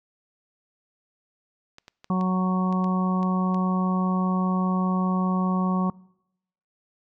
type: clicks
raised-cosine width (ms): 0.2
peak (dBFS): -27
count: 8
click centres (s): 1.784 / 1.881 / 2.044 / 2.211 / 2.726 / 2.843 / 3.23 / 3.545
type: harmonic tone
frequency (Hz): 185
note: F#3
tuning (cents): 0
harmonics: 1 / 2 / 3 / 4 / 5 / 6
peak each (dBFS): -21 / -35 / -37 / -35 / -36 / -30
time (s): 2.1-5.9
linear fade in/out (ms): 2
effects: noise-tail reverb RT60 0.8 s tail -24 dB re dry